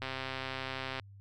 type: click train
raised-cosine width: 0.3 ms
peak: -21 dBFS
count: 130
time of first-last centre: 0.02-0.997 s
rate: 132 Hz
effects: added 99 Hz sine -50 dBFS peak until 1.2 s